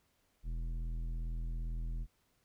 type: tone with tanh clipping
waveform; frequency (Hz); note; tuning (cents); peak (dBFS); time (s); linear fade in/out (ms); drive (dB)
triangle; 41.2; E1; 0; -37; 0.43-2.07; 50; 15
effects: pink hiss -75 dBFS RMS until 2.44 s